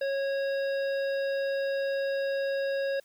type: harmonic tone with a mistuned harmonic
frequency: 549 Hz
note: C#5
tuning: 17 cents flat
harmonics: 1 / 3 / 5 / 7 / 9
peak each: -27 / -37 / -46 / -47 / -49 dBFS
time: 0.01-3 s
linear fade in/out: 5 ms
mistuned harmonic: 7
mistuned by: -21 cents
effects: white hiss -64 dBFS RMS until 3.04 s

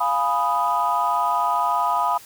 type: chord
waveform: sine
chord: F half-diminished seventh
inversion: none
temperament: equal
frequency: 698.5 / 830.6 / 987.8 / 1244.5 Hz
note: F5 / Ab5 / Cb6 / Eb6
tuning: 0 / 0 / 0 / 0 cents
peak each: -25 / -25 / -21 / -23 dBFS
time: 0-2.18 s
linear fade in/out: 10 ms
effects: tanh soft clip ceiling -10 dBFS + white hiss -45 dBFS RMS until 2.25 s

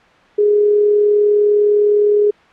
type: tone with amplitude modulation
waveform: sine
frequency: 415.3 Hz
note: G#4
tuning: in tune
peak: -8 dBFS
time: 0.38-2.31 s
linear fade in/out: 10 ms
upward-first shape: sine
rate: 39.8 Hz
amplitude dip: 30%
effects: white hiss -47 dBFS RMS until 2.52 s + low-pass 2000 Hz 12 dB/octave

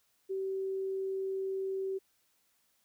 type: tone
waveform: sine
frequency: 384.3 Hz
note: G4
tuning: 34 cents flat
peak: -32 dBFS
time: 0.29-1.99 s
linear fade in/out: 20 ms
effects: white hiss -73 dBFS RMS until 2.84 s

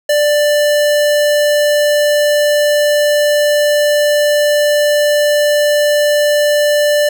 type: tone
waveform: square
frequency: 590 Hz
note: D5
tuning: 8 cents sharp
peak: -10 dBFS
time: 0.09-7.09 s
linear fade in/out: 5 ms
effects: none

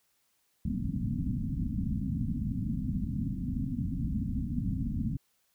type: low-pass noise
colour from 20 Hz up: white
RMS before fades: -32 dBFS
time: 0.65-5.17 s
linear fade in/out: 5 ms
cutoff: 270 Hz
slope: 96 dB/octave
effects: white hiss -73 dBFS RMS until 5.54 s

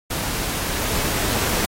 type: noise with level ramp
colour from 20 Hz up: pink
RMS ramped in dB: -25 to -22 dBFS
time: 0.1-1.66 s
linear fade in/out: 10 ms
effects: AAC 48 kbps

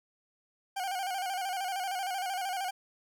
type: tone with vibrato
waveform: 40% pulse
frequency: 756 Hz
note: F#5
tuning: 37 cents sharp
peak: -31 dBFS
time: 0.76-2.71 s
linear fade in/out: 10 ms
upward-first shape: square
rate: 13 Hz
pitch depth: 67 cents each way
effects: 11-bit

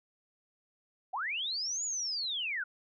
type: linear two-way sweep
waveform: sine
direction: up then down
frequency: 671 to 6980 to 1395 Hz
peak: -32 dBFS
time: 1.13-2.64 s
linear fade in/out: 10 ms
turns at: 1.84 s
effects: none

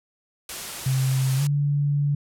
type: noise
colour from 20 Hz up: white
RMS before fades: -33 dBFS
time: 0.49-1.47 s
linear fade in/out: 2 ms
type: tone with pitch glide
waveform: sine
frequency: 132.1 to 144.06 Hz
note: C3 to D3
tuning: +17 to -33 cents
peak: -19 dBFS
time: 0.86-2.15 s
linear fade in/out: 5 ms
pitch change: +150 cents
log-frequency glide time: 1.36-1.43 s
effects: low-pass 12000 Hz 12 dB/octave

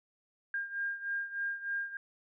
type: beating tone pair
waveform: sine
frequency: 1607 / 1610.3 Hz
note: G6 / G6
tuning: +43 / +46 cents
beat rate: 3.3 Hz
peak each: -35 / -39 dBFS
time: 0.54-1.97 s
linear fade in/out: 2 ms
effects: none

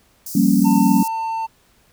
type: high-pass noise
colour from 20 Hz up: white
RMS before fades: -31 dBFS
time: 0.26-1.08 s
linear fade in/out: 5 ms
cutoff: 4800 Hz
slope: 48 dB/octave
type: chord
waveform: sine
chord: G half-diminished seventh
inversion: third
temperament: equal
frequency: 174.61 / 196 / 233.1 / 277.2 Hz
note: F3 / G3 / Bb3 / Db4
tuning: 0 / 0 / 0 / 0 cents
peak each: -22 / -16 / -17 / -17 dBFS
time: 0.35-1.03 s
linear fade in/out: 5 ms
type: tone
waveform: triangle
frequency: 898 Hz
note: A5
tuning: 35 cents sharp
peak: -19 dBFS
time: 0.64-1.47 s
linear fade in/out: 20 ms
effects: pink hiss -57 dBFS RMS until 1.92 s

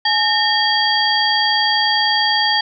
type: tone cluster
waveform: sine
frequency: 846 / 1825 / 3271 / 4650 Hz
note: G#5 / A#6 / G#7 / D8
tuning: +32 / -37 / -27 / -18 cents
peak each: -19 dBFS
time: 0.05-2.61 s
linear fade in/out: 5 ms
effects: none

